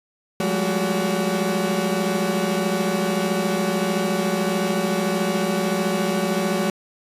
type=tone cluster; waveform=35% pulse; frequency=177.9 / 199.5 / 213.2 / 371.5 / 569 Hz; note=F3 / G3 / G#3 / F#4 / C#5; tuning=+32 / +31 / +46 / +7 / +45 cents; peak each=-25 dBFS; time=0.4-6.7 s; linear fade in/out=2 ms; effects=resampled to 32000 Hz